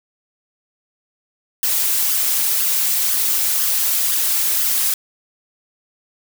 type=noise with flanger; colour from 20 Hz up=blue; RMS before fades=-18 dBFS; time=1.63-4.94 s; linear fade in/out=2 ms; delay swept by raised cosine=0.6 to 5.2 ms; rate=2 Hz; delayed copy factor=+0.55; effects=none